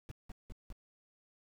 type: noise bursts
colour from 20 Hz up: brown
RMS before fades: -44 dBFS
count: 4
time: 0.09-0.726 s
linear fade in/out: 0 ms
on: 24 ms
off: 180 ms
effects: none